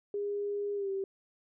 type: tone with pitch glide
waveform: sine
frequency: 407.6 to 388.7 Hz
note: G#4 to G4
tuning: -32 to -15 cents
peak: -31 dBFS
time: 0.14-1.04 s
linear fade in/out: 2 ms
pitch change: -83 cents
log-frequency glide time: 0.75-0.9 s
effects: none